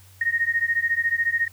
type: beating tone pair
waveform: sine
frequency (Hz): 1853 / 1867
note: A#6 / A#6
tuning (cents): -11 / +2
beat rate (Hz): 14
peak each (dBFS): -23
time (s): 0.21-1.48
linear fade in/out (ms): 5
effects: added 94 Hz sine -49 dBFS peak until 1.52 s + white hiss -54 dBFS RMS until 1.52 s